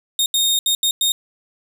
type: tone bursts at uneven times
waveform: sawtooth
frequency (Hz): 3693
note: A#7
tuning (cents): -17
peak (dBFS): -12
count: 5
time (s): 0.19-0.26 / 0.34-0.59 / 0.66-0.75 / 0.83-0.91 / 1.01-1.12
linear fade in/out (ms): 2
effects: none